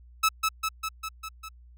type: tone with echo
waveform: sawtooth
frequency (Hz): 1300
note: E6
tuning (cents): -24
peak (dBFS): -16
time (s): 0.23-0.29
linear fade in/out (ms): 10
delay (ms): 200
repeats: 6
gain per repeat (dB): -3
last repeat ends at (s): 1.49
effects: added 60 Hz sine -49 dBFS peak until 1.77 s